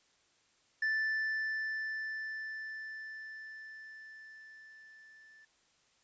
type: tone with level ramp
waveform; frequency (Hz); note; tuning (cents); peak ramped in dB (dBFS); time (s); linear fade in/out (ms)
triangle; 1760; A6; 0; -27 to -55; 0.82-5.45; 5
effects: white hiss -70 dBFS RMS until 6.03 s + resampled to 16000 Hz